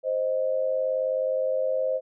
sine tone pair together, 524 / 623.1 Hz, C5 / D#5, +2 / +2 cents, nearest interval minor third, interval 300 cents, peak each -24 / -28 dBFS, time 0.03-2.01 s, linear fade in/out 50 ms, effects none

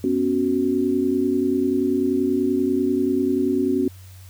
sine chord, B suspended second, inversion none, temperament equal, 246.9 / 277.2 / 370 Hz, B3 / C#4 / F#4, 0 / 0 / 0 cents, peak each -24 / -21 / -22 dBFS, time 0.04-3.88 s, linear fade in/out 2 ms, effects added 93 Hz sine -40 dBFS peak until 4.29 s + white hiss -51 dBFS RMS until 4.29 s

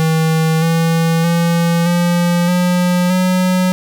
square tone with pitch steps, 160.3 / 164.71 / 169.24 / 173.9 / 178.69 / 183.61 Hz, E3 / E3 / E3 / F3 / F3 / F#3, -48 / -1 / +46 / -7 / +40 / -13 cents, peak -12 dBFS, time 0-3.72 s, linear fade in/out 0 ms, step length 620 ms, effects none

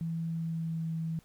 sine tone with pitch glide, 164.81 to 162.45 Hz, E3 to E3, 0 to -25 cents, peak -31 dBFS, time 0.01-1.19 s, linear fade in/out 0 ms, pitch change -25 cents, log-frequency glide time 0.22-0.93 s, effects pink hiss -64 dBFS RMS until 1.24 s

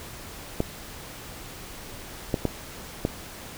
clicks, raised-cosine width 2 ms, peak -9 dBFS, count 4, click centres 0.604 / 2.342 / 2.453 / 3.051 s, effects pink hiss -41 dBFS RMS until 3.57 s

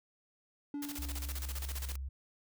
triangle tone with exponential decay, 288.1 Hz, D4, 33 cents flat, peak -33 dBFS, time 0.74-1.76 s, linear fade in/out 2 ms, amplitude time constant 220 ms
white noise with tremolo, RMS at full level -42 dBFS, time 0.82-1.96 s, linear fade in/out 5 ms, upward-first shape square, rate 15 Hz, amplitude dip 75%
sine tone, 66.9 Hz, C2, 39 cents sharp, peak -37 dBFS, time 0.98-2.09 s, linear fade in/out 10 ms
effects none

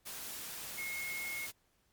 sine tone in noise, 2163 Hz, C#7, 43 cents flat, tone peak -38 dBFS, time 0.77-1.47 s, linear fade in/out 20 ms, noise white, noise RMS -44 dBFS, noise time 0.05-1.52 s, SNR +3 dB, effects pink hiss -74 dBFS RMS until 1.92 s + MP3 96 kbps

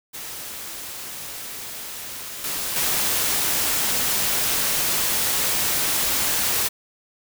white noise with level steps, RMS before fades -34 / -27 / -22 dBFS, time 0.13-6.69 s, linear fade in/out 20 ms, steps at 2.44 / 2.76 s, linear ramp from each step 2 ms, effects none

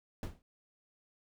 brown noise with exponential decay, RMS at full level -34 dBFS, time 0.23-0.42 s, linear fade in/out 1 ms, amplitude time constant 41 ms, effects none

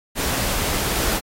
pink noise, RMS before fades -22 dBFS, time 0.15-1.21 s, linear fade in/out 50 ms, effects AAC 48 kbps

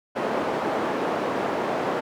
white band-pass noise, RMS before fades -26 dBFS, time 0.15-2.01 s, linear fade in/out 20 ms, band 260 to 740 Hz, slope 12 dB/octave, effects none

